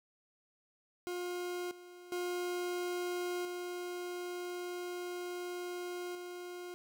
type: tone with level steps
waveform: 40% pulse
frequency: 355.8 Hz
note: F4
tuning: 32 cents sharp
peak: -36 / -50 / -34 / -38 / -42 dBFS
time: 1.07-6.74 s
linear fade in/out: 0 ms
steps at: 1.71 / 2.12 / 3.45 / 6.15 s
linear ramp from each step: 2 ms
effects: none